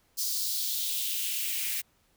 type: noise with high-pass filter sweep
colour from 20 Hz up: blue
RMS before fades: -31 dBFS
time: 0.17-1.82 s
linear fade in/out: 20 ms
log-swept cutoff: 5000 to 2100 Hz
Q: 3
effects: pink hiss -68 dBFS RMS until 2.16 s